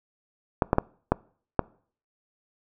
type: clicks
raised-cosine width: 1 ms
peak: -5 dBFS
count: 5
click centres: 0.622 / 0.731 / 0.784 / 1.12 / 1.593 s
effects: noise-tail reverb RT60 0.5 s tail -24 dB re dry